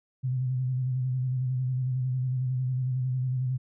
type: tone with vibrato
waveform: sine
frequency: 128.1 Hz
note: C3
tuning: 36 cents flat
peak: -25 dBFS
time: 0.23-3.58 s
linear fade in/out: 20 ms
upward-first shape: square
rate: 11 Hz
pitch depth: 34 cents each way
effects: none